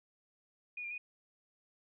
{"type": "tone with pitch steps", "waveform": "sine", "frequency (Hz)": [2454, 2390, 2470], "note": ["D#7", "D7", "D#7"], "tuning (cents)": [-25, 30, -13], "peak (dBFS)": -39, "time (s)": [0.77, 0.98], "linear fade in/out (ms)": 5, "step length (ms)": 70, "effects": []}